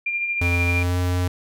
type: tone with tremolo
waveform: sine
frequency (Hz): 2392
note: D7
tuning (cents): +31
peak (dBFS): -20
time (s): 0.06-0.83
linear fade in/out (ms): 5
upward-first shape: sine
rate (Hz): 13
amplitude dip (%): 40
type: tone with pitch glide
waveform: square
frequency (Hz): 87.31 to 89.71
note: F2 to F2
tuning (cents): 0 to +47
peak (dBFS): -20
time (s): 0.41-1.28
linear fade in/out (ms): 5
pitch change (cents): +47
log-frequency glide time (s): 0.67-0.99
effects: none